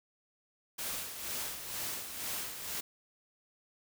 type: noise with tremolo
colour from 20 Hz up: white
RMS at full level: -37 dBFS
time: 0.78-2.81 s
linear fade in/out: 10 ms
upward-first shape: sine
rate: 2.1 Hz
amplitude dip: 55%
effects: none